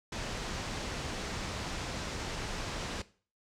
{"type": "low-pass noise", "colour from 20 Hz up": "pink", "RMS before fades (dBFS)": -38, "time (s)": [0.12, 3.02], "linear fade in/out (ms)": 5, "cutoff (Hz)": 7100, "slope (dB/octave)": 24, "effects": ["noise-tail reverb RT60 0.4 s tail -17 dB re dry"]}